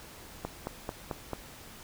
click train, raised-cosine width 1 ms, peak -19 dBFS, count 5, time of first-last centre 0.45-1.333 s, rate 4.53 Hz, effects pink hiss -49 dBFS RMS until 1.83 s

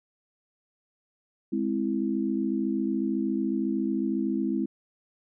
sine chord, Ab augmented, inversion none, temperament equal, 207.7 / 261.6 / 329.6 Hz, Ab3 / C4 / E4, 0 / 0 / 0 cents, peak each -29 dBFS, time 1.52-4.66 s, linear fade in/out 10 ms, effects none

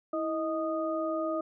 sine tone cluster, 325.2 / 628 / 1238 Hz, E4 / D#5 / D#6, -23 / +16 / -9 cents, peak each -33 / -31 / -36 dBFS, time 0.13-1.41 s, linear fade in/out 5 ms, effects none

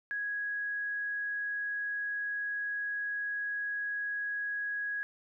sine tone, 1661.2 Hz, G#6, in tune, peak -32 dBFS, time 0.11-5.03 s, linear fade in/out 0 ms, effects none

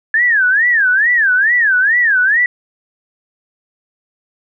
sine tone with vibrato, 1703 Hz, G#6, 43 cents sharp, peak -9 dBFS, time 0.14-2.46 s, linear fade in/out 2 ms, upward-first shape sine, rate 2.3 Hz, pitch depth 250 cents each way, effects none

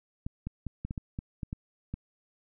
clicks, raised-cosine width 5 ms, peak -22 dBFS, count 10, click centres 0.265 / 0.47 / 0.667 / 0.85 / 0.909 / 0.978 / 1.189 / 1.432 / 1.529 / 1.94 s, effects none

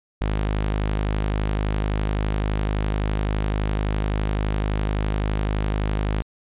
sawtooth tone, 51.8 Hz, G#1, 4 cents flat, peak -17 dBFS, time 0.21-6.22 s, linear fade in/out 0 ms, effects resampled to 8000 Hz

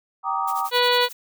sine chord, Eb major seventh, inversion first, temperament just, 777.8 / 933.4 / 1166.7 / 1244.5 Hz, G5 / Bb5 / D6 / Eb6, -14 / +2 / -12 / 0 cents, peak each -27 dBFS, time 0.23-0.7 s, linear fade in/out 50 ms
blue noise with tremolo, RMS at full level -35 dBFS, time 0.47-1.13 s, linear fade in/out 10 ms, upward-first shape sine, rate 11 Hz, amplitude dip 85%
harmonic tone, 490 Hz, B4, 14 cents flat, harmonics 1 / 2 / 3 / 4 / 5 / 6 / 7 / 8 / 9, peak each -21 / -22 / -27 / -28 / -30 / -28 / -27 / -26 / -27 dBFS, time 0.71-1.09 s, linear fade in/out 50 ms
effects none

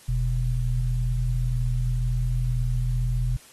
sine tone pair together, 41.49 / 123.47 Hz, E1 / B2, +12 / 0 cents, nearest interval octave + perfect fifth, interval 1888 cents, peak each -24 dBFS, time 0.08-3.37 s, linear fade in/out 10 ms, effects white hiss -51 dBFS RMS until 3.52 s + AAC 32 kbps

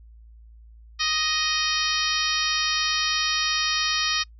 harmonic tone, 623 Hz, D#5, 2 cents sharp, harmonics 2 / 3 / 4 / 5 / 6 / 7 / 8 / 9, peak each -30 / -30 / -30 / -30 / -30 / -30 / -30 / -30 dBFS, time 0.99-4.24 s, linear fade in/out 20 ms, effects noise-tail reverb RT60 0.1 s tail -26 dB re dry + added 56 Hz sine -45 dBFS peak until 4.39 s

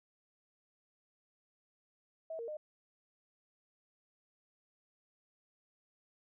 sine tone with pitch steps, 646 / 463.3 / 609 Hz, E5 / A#4 / D#5, -35 / -11 / -37 cents, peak -39 dBFS, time 2.3-2.57 s, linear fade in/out 5 ms, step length 90 ms, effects none

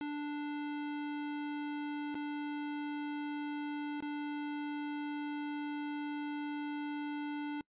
square tone with dropouts, 293.7 Hz, D4, in tune, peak -37 dBFS, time 0.01-7.61 s, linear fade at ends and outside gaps 1 ms, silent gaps 2.145-2.152 / 4.005-4.024 s, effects noise-tail reverb RT60 0.1 s tail -25 dB re dry + resampled to 8000 Hz

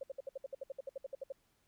sine tone bursts, 542 Hz, C#5, 39 cents flat, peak -38 dBFS, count 16, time 0.01-1.323 s, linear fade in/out 5 ms, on 23 ms, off 63 ms, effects pink hiss -75 dBFS RMS until 1.67 s

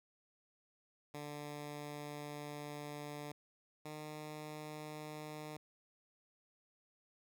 10% pulse tone pair in turn, 147.2 / 152.3 Hz, D3 / D#3, +4 / -37 cents, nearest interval minor second, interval 59 cents, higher second, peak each -36 / -37 dBFS, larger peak first, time 1.14-3.32 / 3.85-5.57 s, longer first, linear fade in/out 5 ms, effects none

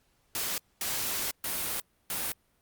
white noise bursts at uneven times, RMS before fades -32 dBFS, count 4, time 0.35-0.58 / 0.81-1.31 / 1.44-1.8 / 2.1-2.32 s, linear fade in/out 2 ms, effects pink hiss -70 dBFS RMS until 2.61 s + Opus 48 kbps

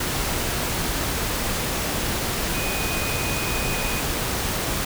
sine tone in noise, 2489 Hz, D#7, in tune, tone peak -31 dBFS, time 2.54-4 s, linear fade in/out 5 ms, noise pink, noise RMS -25 dBFS, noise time 0-4.85 s, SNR -9 dB, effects none

